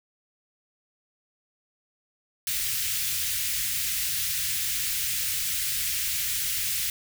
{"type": "band-stop noise", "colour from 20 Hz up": "white", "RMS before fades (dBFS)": -28, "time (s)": [2.47, 6.9], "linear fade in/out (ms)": 2, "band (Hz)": [140, 1800], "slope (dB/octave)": 24, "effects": []}